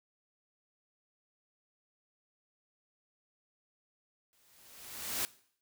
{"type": "noise with exponential growth", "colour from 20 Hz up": "white", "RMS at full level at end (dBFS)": -32, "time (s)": [4.33, 5.25], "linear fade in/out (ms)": 0, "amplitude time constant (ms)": 200, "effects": ["noise-tail reverb RT60 0.6 s tail -20 dB re dry"]}